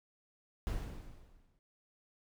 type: noise with exponential decay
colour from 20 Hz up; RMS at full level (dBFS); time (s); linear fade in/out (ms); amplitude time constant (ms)
brown; -33; 0.67-1.59; 0; 200
effects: none